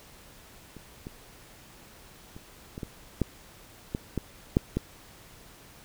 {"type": "clicks", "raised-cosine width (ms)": 3, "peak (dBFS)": [-30, -25, -30, -24, -21, -11, -16, -15, -7, -13], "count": 10, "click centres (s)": [0.767, 1.069, 2.365, 2.779, 2.832, 3.217, 3.949, 4.177, 4.569, 4.77], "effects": ["pink hiss -52 dBFS RMS until 5.84 s"]}